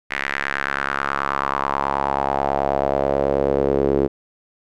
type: tone with band-pass filter sweep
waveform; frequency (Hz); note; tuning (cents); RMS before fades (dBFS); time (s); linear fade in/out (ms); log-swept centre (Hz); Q
sawtooth; 69.3; C#2; 0; -21; 0.1-4.08; 20; 2000 to 390; 3.4
effects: none